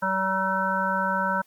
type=harmonic tone; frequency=190.5 Hz; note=G3; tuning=49 cents flat; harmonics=1 / 3 / 5 / 7 / 8; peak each=-31 / -31 / -26 / -30 / -28 dBFS; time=0.02-1.42 s; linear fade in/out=10 ms; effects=white hiss -62 dBFS RMS until 1.46 s + Opus 48 kbps